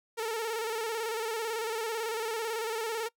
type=tone with vibrato; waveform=sawtooth; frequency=449.1 Hz; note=A4; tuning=35 cents sharp; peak=-27 dBFS; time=0.17-3.09 s; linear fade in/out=20 ms; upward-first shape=square; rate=18 Hz; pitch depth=53 cents each way; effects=noise-tail reverb RT60 0.1 s tail -22 dB re dry